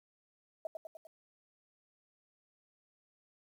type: tone with echo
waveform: sine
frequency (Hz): 641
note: E5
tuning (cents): -49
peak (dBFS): -34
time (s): 0.65-0.67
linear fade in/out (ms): 2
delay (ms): 100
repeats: 4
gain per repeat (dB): -4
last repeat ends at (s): 1.07
effects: 11-bit